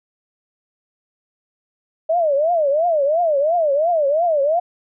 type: tone with vibrato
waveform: sine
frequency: 622.3 Hz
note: D#5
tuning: in tune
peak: -14 dBFS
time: 2.09-4.6 s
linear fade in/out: 10 ms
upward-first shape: triangle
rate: 2.9 Hz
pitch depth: 250 cents each way
effects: none